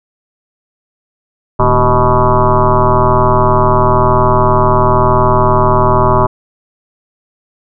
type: tone with frequency modulation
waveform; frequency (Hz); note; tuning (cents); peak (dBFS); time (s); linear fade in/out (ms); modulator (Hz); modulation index
sine; 504; B4; +35; -6; 1.59-6.27; 10; 121; 5.4
effects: none